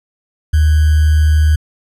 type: tone with sample-and-hold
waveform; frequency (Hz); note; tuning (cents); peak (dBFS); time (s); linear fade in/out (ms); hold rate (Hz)
sine; 76.7; D#2; -24; -7; 0.53-1.56; 10; 1575
effects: resampled to 32000 Hz